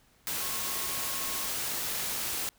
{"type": "tone in noise", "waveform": "sine", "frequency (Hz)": 1087, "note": "C#6", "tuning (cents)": -34, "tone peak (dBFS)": -44, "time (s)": [0.41, 1.48], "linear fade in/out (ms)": 0, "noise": "white", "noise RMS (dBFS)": -33, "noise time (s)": [0.27, 2.49], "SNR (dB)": -14, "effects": ["pink hiss -64 dBFS RMS until 2.58 s"]}